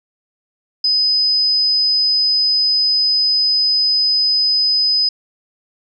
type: tone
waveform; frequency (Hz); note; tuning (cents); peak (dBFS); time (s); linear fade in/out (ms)
sine; 5020; D#8; +15; -12; 0.84-5.09; 5
effects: none